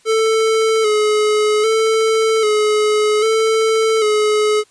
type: tone with vibrato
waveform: square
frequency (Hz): 433.6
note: A4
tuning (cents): -25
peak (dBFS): -13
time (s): 0.05-4.64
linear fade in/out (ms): 50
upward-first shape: square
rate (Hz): 0.63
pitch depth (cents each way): 37
effects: white hiss -53 dBFS RMS until 4.7 s + resampled to 22050 Hz